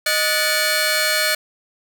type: tone cluster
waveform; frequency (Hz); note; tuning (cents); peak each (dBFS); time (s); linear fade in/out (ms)
sawtooth; 619 / 1462 / 1742 / 2269 / 4220; D#5 / F#6 / A6 / C#7 / C8; -9 / -21 / -18 / +40 / +14; -20; 0.06-1.35; 5
effects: none